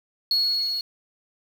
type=tone with level ramp; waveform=sine; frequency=4338 Hz; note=C#8; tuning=38 cents flat; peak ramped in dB=-16 to -25 dBFS; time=0.31-0.81 s; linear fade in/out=2 ms; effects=tanh soft clip ceiling -16 dBFS + 7-bit